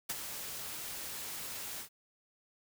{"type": "noise with ADSR envelope", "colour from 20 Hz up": "white", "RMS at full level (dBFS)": -34, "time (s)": [0.09, 1.89], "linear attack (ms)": 10, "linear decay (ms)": 34, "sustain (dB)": -8, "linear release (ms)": 94, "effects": []}